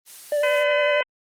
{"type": "noise", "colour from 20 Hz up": "blue", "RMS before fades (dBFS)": -37, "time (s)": [0.05, 0.65], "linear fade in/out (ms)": 50}
{"type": "tone with vibrato", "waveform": "triangle", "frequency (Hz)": 587, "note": "D5", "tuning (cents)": -1, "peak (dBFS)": -17, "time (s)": [0.32, 1.01], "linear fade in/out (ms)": 2, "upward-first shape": "sine", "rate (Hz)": 11, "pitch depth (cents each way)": 22}
{"type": "harmonic tone", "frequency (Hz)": 507, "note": "B4", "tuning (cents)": 45, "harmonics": [1, 2, 3, 4, 5, 6], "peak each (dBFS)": [-33, -29, -28, -26, -29, -32], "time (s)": [0.43, 1.03], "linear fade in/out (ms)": 5}
{"effects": ["low-pass 11000 Hz 12 dB/octave", "Opus 24 kbps"]}